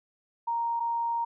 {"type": "tone pair in turn", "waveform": "sine", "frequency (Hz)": [932.3, 932.3], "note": ["A#5", "A#5"], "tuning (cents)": [0, 0], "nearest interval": "unison", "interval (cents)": 0, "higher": "neither", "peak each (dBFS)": -26, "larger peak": "neither", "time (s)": [[0.47, 0.8], [0.8, 1.25]], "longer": "second", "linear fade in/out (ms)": 10, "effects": []}